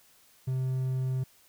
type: tone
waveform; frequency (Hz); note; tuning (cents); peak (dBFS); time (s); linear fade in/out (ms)
triangle; 130; C3; -11; -25; 0.47-1.24; 10
effects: white hiss -61 dBFS RMS until 1.48 s